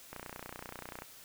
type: click train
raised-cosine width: 0.5 ms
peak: -27 dBFS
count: 28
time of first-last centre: 0.13-1.021 s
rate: 30.3 Hz
effects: white hiss -54 dBFS RMS until 1.24 s